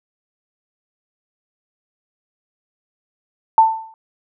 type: tone with exponential decay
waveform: sine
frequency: 890 Hz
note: A5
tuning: 20 cents sharp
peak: -4 dBFS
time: 3.58-3.94 s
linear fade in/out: 1 ms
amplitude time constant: 78 ms
effects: none